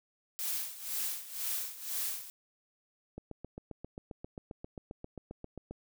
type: noise with tremolo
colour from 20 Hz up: blue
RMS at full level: -34 dBFS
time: 0.39-2.3 s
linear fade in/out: 0 ms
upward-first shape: sine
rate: 2 Hz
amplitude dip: 80%
type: click train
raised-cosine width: 2 ms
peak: -29 dBFS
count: 20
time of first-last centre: 3.18-5.71 s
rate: 7.51 Hz
effects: none